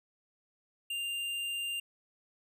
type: tone with tanh clipping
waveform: triangle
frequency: 2794 Hz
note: F7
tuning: in tune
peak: -35 dBFS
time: 0.9-1.8 s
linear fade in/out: 5 ms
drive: 17 dB
effects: none